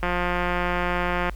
click train, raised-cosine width 0.5 ms, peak -10 dBFS, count 225, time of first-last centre 0.03-1.296 s, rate 177 Hz, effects added 50 Hz sine -31 dBFS peak until 1.35 s + pink hiss -53 dBFS RMS until 1.35 s

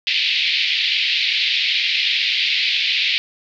pink band-pass noise, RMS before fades -19 dBFS, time 0.07-3.18 s, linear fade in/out 0 ms, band 2200 to 4400 Hz, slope 48 dB/octave, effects none

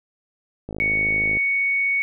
click train, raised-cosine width 2 ms, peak -18 dBFS, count 37, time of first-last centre 0.69-1.371 s, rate 52.9 Hz
sine tone, 2226 Hz, C#7, 7 cents sharp, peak -18 dBFS, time 0.8-2.02 s, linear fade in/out 0 ms
effects none

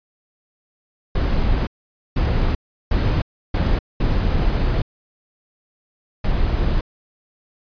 brown noise bursts at uneven times, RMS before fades -18 dBFS, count 6, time 1.15-1.67 / 2.16-2.55 / 2.91-3.22 / 3.54-3.79 / 4-4.82 / 6.24-6.81 s, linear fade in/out 5 ms, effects resampled to 11025 Hz

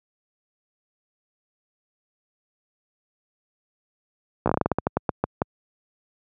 slowing click train, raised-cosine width 1 ms, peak -6 dBFS, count 15, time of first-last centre 4.46-5.419 s, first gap 15 ms, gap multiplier 1.21, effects high-pass 80 Hz 12 dB/octave

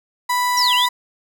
35% pulse tone, 987.8 Hz, B5, in tune, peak -15 dBFS, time 0.29-0.89 s, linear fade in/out 10 ms
sine linear two-way sweep, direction down then up, 5840 to 2700 to 3754 Hz, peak -16 dBFS, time 0.57-0.86 s, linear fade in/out 5 ms, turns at 0.74 s
effects none

